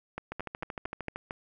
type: two click trains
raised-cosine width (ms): 0.5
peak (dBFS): -20 / -21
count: 6 / 12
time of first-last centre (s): 0.18-1.309 / 0.32-1.16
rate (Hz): 4.43 / 13.1
effects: none